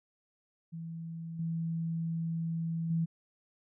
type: tone with level steps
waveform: sine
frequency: 164.81 Hz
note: E3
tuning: in tune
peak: -38 / -31 / -27 dBFS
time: 0.72-3.06 s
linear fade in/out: 20 ms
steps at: 1.39 / 2.9 s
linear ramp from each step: 5 ms
effects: none